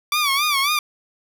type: tone with vibrato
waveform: 15% pulse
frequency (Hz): 1153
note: D6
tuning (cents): -32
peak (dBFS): -11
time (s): 0.12-0.79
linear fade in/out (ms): 2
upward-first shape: sine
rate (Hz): 3.7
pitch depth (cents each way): 110
effects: none